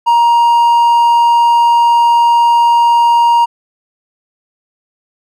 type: tone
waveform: triangle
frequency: 941 Hz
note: A#5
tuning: 16 cents sharp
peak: -4 dBFS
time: 0.06-3.46 s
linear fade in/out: 20 ms
effects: none